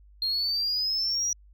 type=exponential sweep; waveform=sine; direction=up; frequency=4196 to 5820 Hz; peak=-23 dBFS; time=0.22-1.33 s; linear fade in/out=2 ms; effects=tanh soft clip ceiling -22 dBFS + added 50 Hz sine -51 dBFS peak until 1.53 s